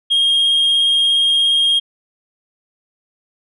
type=tone with vibrato; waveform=sine; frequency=3239 Hz; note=G#7; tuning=44 cents flat; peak=-9 dBFS; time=0.1-1.8 s; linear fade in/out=20 ms; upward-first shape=square; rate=17 Hz; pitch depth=8 cents each way; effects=tanh soft clip ceiling -10 dBFS